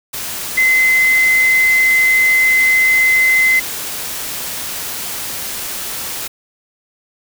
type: tone in noise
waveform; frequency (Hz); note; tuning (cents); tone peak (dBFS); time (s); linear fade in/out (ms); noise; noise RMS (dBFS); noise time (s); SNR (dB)
sine; 2053; C7; -33; -9; 0.57-3.6; 10; white; -24; 0.13-6.28; +12
effects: none